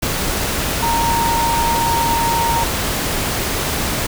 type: tone in noise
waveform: sine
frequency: 927 Hz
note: A#5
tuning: 10 cents flat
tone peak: -16 dBFS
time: 0.82-2.64 s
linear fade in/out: 10 ms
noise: pink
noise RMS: -20 dBFS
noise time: 0.02-4.07 s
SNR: +1 dB
effects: none